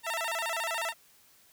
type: tone with vibrato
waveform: 15% pulse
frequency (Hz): 778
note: G5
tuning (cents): -13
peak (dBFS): -24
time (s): 0.03-0.94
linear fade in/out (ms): 50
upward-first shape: square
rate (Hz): 14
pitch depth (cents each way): 280
effects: white hiss -61 dBFS RMS until 1.52 s